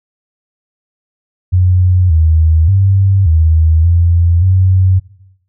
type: tone with pitch steps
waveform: sine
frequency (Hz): 91 / 79.8 / 97.2 / 80 / 85.4 / 93.5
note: F#2 / D#2 / G2 / D#2 / F2 / F#2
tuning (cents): -28 / +44 / -14 / +49 / -38 / +19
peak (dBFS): -6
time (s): 1.52-5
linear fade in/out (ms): 20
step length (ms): 580
effects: noise-tail reverb RT60 0.8 s tail -18 dB re dry